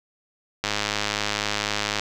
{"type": "click train", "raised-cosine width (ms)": 0.2, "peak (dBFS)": -6, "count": 142, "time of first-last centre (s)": [0.64, 1.996], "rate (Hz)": 104, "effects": []}